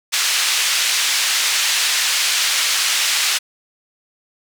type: band-pass noise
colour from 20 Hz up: pink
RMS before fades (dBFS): -18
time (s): 0.12-3.39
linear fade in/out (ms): 20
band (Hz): 2300 to 8000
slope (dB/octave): 12
effects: none